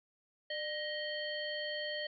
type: harmonic tone with a mistuned harmonic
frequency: 627 Hz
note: D#5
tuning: 13 cents sharp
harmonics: 1 / 3 / 5 / 7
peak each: -40 / -41 / -42 / -45 dBFS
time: 0.5-2.07 s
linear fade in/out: 5 ms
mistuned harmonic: 1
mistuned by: -76 cents
effects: none